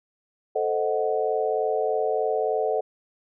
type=chord; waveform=sine; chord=A diminished seventh; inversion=none; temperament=equal; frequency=440 / 523.3 / 622.3 / 740 Hz; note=A4 / C5 / Eb5 / Gb5; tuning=0 / 0 / 0 / 0 cents; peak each=-25 / -29 / -28 / -28 dBFS; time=0.55-2.81 s; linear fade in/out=10 ms; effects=none